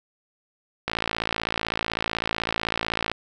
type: click train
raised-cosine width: 0.3 ms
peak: -8 dBFS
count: 126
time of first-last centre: 0.88-3.116 s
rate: 55.9 Hz
effects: none